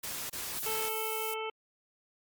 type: noise bursts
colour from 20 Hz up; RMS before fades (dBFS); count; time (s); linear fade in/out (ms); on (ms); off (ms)
white; -38; 3; 0.03-0.892; 10; 270; 26
type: noise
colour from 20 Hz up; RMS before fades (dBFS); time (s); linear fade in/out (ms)
violet; -37; 0.56-1.34; 2
type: harmonic tone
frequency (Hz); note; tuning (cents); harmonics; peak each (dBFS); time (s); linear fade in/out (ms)
440; A4; 0; 1 / 2 / 3 / 5 / 6 / 7; -37 / -40 / -42 / -44 / -45 / -45; 0.66-1.5; 5
effects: Opus 48 kbps